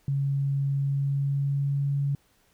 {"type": "tone with pitch glide", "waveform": "sine", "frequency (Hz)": [138.9, 140.68], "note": ["C#3", "C#3"], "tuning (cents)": [4, 26], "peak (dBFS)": -23, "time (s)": [0.08, 2.15], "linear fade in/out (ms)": 2, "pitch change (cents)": 22, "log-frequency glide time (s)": [0.79, 1.94], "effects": ["pink hiss -65 dBFS RMS until 2.53 s"]}